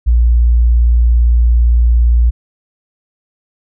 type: tone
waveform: sine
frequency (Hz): 58.8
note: A#1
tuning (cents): +16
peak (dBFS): -6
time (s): 0.06-2.31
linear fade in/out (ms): 20
effects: none